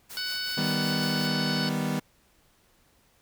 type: noise with tremolo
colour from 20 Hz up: white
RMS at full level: -41 dBFS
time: 0.09-1.28 s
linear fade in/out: 20 ms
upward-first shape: sine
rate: 5.4 Hz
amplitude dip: 50%
type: harmonic tone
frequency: 745 Hz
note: F#5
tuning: 12 cents sharp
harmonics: 2 / 3 / 4 / 5 / 6 / 7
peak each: -35 / -44 / -38 / -42 / -33 / -37 dBFS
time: 0.17-1.69 s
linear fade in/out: 0 ms
type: chord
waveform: 40% pulse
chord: Eb augmented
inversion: none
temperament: equal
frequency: 155.56 / 196 / 246.9 Hz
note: Eb3 / G3 / B3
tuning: 0 / 0 / 0 cents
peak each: -30 dBFS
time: 0.57-2 s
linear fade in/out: 10 ms
effects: pink hiss -64 dBFS RMS until 3.21 s